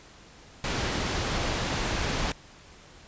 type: low-pass noise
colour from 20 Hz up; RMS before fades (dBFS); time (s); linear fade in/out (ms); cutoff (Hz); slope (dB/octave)
pink; -29; 0.64-2.32; 2; 6300; 12
effects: pink hiss -51 dBFS RMS until 3.07 s + resampled to 16000 Hz